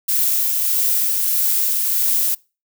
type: noise with tremolo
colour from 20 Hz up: violet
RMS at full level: -17 dBFS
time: 0.08-2.35 s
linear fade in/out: 10 ms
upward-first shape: triangle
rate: 1.6 Hz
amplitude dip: 25%
effects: noise-tail reverb RT60 0.3 s tail -24 dB re dry